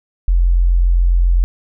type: tone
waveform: sine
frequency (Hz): 43.71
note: F1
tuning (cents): +2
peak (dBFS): -9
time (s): 0.28-1.44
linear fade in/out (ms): 0
effects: none